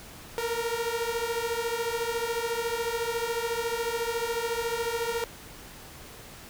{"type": "beating tone pair", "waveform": "sawtooth", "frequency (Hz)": [458.7, 472.7], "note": ["A#4", "A#4"], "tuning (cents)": [-28, 24], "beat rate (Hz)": 14, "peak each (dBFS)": -27, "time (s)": [0.38, 5.24], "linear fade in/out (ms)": 0, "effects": ["pink hiss -46 dBFS RMS until 6.49 s"]}